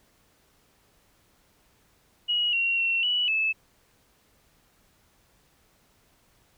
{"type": "tone with pitch steps", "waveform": "sine", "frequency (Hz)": [2903, 2745, 2720, 2947, 2613], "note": ["F#7", "F7", "F7", "F#7", "E7"], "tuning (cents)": [-34, -31, -46, -8, -16], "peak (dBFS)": -22, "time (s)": [2.28, 3.53], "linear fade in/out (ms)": 20, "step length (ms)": 250, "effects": ["pink hiss -64 dBFS RMS until 6.57 s"]}